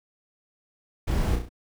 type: noise with echo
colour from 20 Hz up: brown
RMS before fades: -25 dBFS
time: 1.07-1.36 s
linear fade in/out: 10 ms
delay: 33 ms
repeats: 4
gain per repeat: -5 dB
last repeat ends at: 1.492 s
effects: none